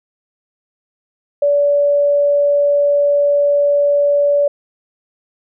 sine tone, 575 Hz, D5, 37 cents flat, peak -10 dBFS, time 1.42-4.48 s, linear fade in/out 5 ms, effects none

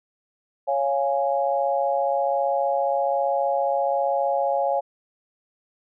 sine chord, Db major, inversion none, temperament equal with one note detuned, 554.4 / 695.6 / 830.6 Hz, Db5 / F5 / Ab5, 0 / -7 / 0 cents, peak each -23 / -25 / -25 dBFS, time 0.67-4.81 s, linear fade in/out 20 ms, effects none

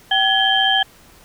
sine tone cluster, 771 / 1691 / 3087 / 3201 Hz, G5 / G#6 / G7 / G7, -29 / +31 / -27 / +36 cents, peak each -19 dBFS, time 0.11-0.83 s, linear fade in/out 5 ms, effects pink hiss -48 dBFS RMS until 1.24 s

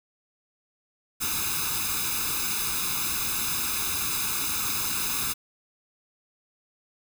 white noise with comb filter, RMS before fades -28 dBFS, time 1.2-5.34 s, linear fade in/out 20 ms, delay 0.79 ms, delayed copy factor +1, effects none

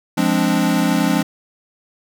square chord, D half-diminished seventh, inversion first, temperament equal, 174.61 / 207.7 / 261.6 / 293.7 Hz, F3 / Ab3 / C4 / D4, 0 / 0 / 0 / 0 cents, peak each -21 dBFS, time 0.17-1.23 s, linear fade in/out 10 ms, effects none

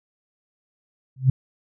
sine tone with exponential growth, 130.81 Hz, C3, in tune, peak -9 dBFS, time 1.16-1.3 s, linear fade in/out 5 ms, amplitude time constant 29 ms, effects none

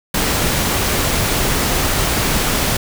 pink noise, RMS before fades -17 dBFS, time 0.14-2.77 s, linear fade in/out 5 ms, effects none

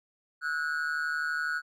triangle tone with amplitude modulation, 1463 Hz, F#6, 20 cents flat, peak -23 dBFS, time 0.41-1.62 s, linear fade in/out 50 ms, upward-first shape sine, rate 152 Hz, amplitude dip 80%, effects none

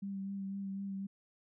sine tone with vibrato, 196 Hz, G3, in tune, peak -37 dBFS, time 0.02-1.07 s, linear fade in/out 10 ms, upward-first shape sine, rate 4 Hz, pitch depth 20 cents each way, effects none

